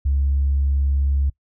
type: tone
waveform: sine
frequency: 69.3 Hz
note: C#2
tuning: in tune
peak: -15 dBFS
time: 0.05-1.3 s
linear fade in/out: 10 ms
effects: noise-tail reverb RT60 0.1 s tail -23 dB re dry + tanh soft clip ceiling -12 dBFS